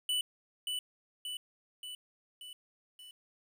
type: tone with echo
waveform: square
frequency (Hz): 2977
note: F#7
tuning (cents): +10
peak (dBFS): -30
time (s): 0.09-0.21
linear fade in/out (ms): 2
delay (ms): 580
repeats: 5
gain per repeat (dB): -4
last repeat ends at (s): 3.11
effects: 11-bit

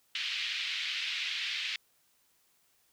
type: band-pass noise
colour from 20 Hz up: pink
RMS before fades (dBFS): -35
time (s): 0.15-1.76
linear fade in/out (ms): 2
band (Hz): 2300 to 3900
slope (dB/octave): 24
effects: white hiss -70 dBFS RMS until 2.92 s

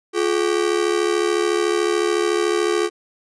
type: ring-modulated tone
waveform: 45% pulse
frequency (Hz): 386.7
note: G4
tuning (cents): -24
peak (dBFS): -14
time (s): 0.13-2.9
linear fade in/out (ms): 50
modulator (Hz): 36.9
effects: resampled to 22050 Hz

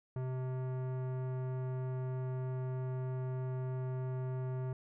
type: tone with tanh clipping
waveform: sine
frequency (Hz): 128.8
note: C3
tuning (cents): -27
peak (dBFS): -37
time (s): 0.16-4.73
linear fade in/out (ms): 2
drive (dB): 17
effects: none

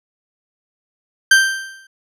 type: tone with exponential decay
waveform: 40% pulse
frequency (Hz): 1568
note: G6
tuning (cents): 0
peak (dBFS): -4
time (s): 1.31-1.87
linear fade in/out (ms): 5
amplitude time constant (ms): 120
effects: low-pass 11000 Hz 12 dB/octave

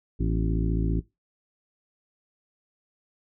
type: harmonic tone with a mistuned harmonic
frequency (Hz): 55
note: A1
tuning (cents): 0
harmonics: 1 / 2 / 3 / 4 / 5 / 6 / 7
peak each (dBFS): -25 / -30 / -30 / -37 / -33 / -35 / -39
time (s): 0.19-1.01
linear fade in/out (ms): 20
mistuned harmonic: 4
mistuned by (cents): +130
effects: noise-tail reverb RT60 0.2 s tail -19 dB re dry

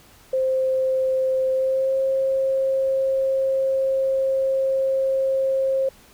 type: tone with pitch glide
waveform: sine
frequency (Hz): 523.3 to 534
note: C5 to C5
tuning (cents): 0 to +35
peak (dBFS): -18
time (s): 0.33-5.89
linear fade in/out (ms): 5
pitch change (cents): +35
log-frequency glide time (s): 1.54-1.96
effects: pink hiss -51 dBFS RMS until 6.13 s

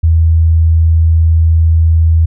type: tone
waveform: sine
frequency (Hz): 81.4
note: E2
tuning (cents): -21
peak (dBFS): -5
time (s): 0.03-2.26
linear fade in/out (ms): 10
effects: none

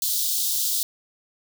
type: high-pass noise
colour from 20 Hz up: white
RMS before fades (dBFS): -24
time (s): 0.02-0.83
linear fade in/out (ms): 2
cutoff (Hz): 3400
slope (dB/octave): 48
effects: none

